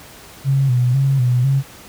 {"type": "tone with vibrato", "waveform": "sine", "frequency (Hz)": 130, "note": "C3", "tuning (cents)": -11, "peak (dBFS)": -12, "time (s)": [0.44, 1.63], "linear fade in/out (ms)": 50, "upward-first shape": "square", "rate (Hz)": 2, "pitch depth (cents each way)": 84, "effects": ["pink hiss -40 dBFS RMS until 1.88 s", "high-pass 60 Hz 12 dB/octave"]}